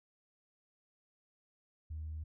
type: tone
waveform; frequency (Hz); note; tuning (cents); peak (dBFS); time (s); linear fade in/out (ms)
sine; 78; D#2; +5; -38; 1.9-2.24; 10
effects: tanh soft clip ceiling -35 dBFS